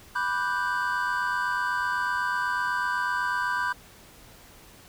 triangle chord, G major seventh, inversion first, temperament equal, 987.8 / 1174.7 / 1480 / 1568 Hz, B5 / D6 / F#6 / G6, 0 / 0 / 0 / 0 cents, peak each -27 / -32 / -31 / -27 dBFS, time 0.15-3.73 s, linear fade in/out 10 ms, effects pink hiss -51 dBFS RMS until 4.88 s

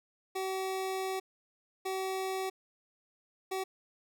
25% pulse tone bursts at uneven times, 380 Hz, F#4, 46 cents sharp, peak -29 dBFS, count 3, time 0.35-1.2 / 1.85-2.5 / 3.51-3.64 s, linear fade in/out 10 ms, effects none

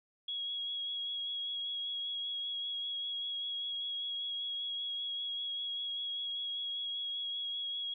sine tone with vibrato, 3318 Hz, G#7, 2 cents flat, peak -35 dBFS, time 0.28-7.94 s, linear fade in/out 5 ms, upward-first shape sine, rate 5.1 Hz, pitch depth 15 cents each way, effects none

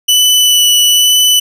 sawtooth tone with vibrato, 2975 Hz, F#7, 9 cents sharp, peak -3 dBFS, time 0.08-1.4 s, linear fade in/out 10 ms, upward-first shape sine, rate 1.1 Hz, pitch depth 10 cents each way, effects none

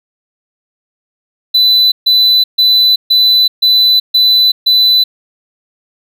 triangle tone bursts, 3998 Hz, B7, 20 cents sharp, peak -4 dBFS, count 7, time 1.54-5.04 s, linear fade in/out 10 ms, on 380 ms, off 140 ms, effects none

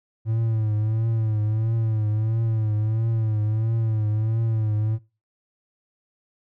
triangle tone with vibrato, 110 Hz, A2, in tune, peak -18 dBFS, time 0.25-4.99 s, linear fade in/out 50 ms, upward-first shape triangle, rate 1.5 Hz, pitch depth 73 cents each way, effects noise-tail reverb RT60 0.3 s tail -21 dB re dry

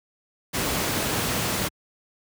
pink noise, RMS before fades -25 dBFS, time 0.53-1.69 s, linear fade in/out 20 ms, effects high-pass 80 Hz 12 dB/octave

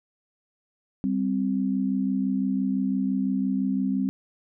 sine tone pair together, 195.7 / 261.6 Hz, G3 / C4, -3 / 0 cents, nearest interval perfect fourth, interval 503 cents, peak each -25 dBFS, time 1.04-4.09 s, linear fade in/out 0 ms, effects none

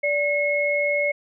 sine tone pair together, 582 / 2173 Hz, D5 / C#7, -16 / -35 cents, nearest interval octave + major seventh, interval 2281 cents, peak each -22 dBFS, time 0.03-1.12 s, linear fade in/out 10 ms, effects none

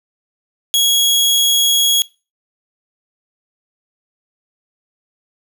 sawtooth tone pair in turn, 3322 / 3322 Hz, G#7 / G#7, 0 / 0 cents, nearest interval unison, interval 0 cents, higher neither, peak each -8 dBFS, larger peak neither, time 0.74-1.38 / 1.38-2.02 s, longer neither, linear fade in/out 0 ms, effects noise-tail reverb RT60 0.3 s tail -21 dB re dry

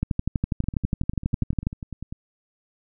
two click trains, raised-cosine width 5 ms, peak -10 / -21 dBFS, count 21 / 16, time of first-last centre 0.03-1.669 / 0.64-2.125 s, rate 12.2 / 10.1 Hz, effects none

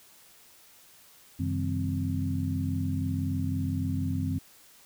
sine tone cluster, 93.6 / 135.9 / 159.8 / 199.2 / 261.5 Hz, F#2 / C#3 / D#3 / G3 / C4, +20 / -34 / +47 / +28 / -1 cents, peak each -30 / -38 / -34 / -38 / -32 dBFS, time 1.39-4.39 s, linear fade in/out 10 ms, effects white hiss -56 dBFS RMS until 4.85 s

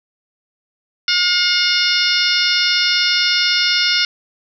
harmonic tone with a mistuned harmonic, 716 Hz, F5, 43 cents sharp, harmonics 2 / 3 / 4 / 5 / 6 / 7 / 8, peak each -21 / -21 / -21 / -21 / -21 / -21 / -21 dBFS, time 1.08-4.05 s, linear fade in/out 2 ms, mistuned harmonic 8, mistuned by -80 cents, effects none

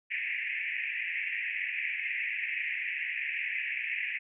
white band-pass noise, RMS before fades -34 dBFS, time 0.1-4.19 s, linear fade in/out 20 ms, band 1800 to 2600 Hz, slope 96 dB/octave, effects none

